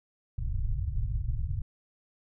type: low-pass noise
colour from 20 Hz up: pink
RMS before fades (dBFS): -30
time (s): 0.38-1.62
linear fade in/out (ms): 5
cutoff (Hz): 130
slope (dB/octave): 48
effects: none